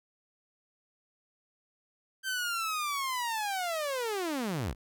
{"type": "linear sweep", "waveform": "sawtooth", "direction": "down", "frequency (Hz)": [1568, 41.2], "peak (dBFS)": -27, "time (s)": [2.23, 4.75], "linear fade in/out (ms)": 50, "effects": []}